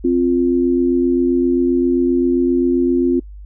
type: tone pair together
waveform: sine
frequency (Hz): 261.6 / 349.2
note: C4 / F4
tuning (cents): 0 / 0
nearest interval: perfect fourth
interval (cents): 500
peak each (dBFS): -15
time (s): 0.04-3.2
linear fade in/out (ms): 10
effects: noise-tail reverb RT60 0.1 s tail -26 dB re dry + added 50 Hz sine -32 dBFS peak until 3.45 s